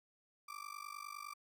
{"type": "tone with amplitude modulation", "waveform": "35% pulse", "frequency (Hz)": 1174.7, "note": "D6", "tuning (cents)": 0, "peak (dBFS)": -40, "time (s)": [0.48, 1.34], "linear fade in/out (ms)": 10, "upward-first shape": "sine", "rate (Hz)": 49.8, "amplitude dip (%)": 95, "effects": []}